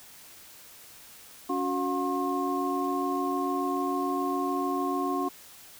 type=tone cluster; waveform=sine; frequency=281.3 / 368.2 / 718 / 1073 Hz; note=C#4 / F#4 / F5 / C6; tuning=+26 / -8 / +48 / +43 cents; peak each=-30 / -32 / -34 / -31 dBFS; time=1.49-5.29 s; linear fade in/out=10 ms; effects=white hiss -50 dBFS RMS until 5.79 s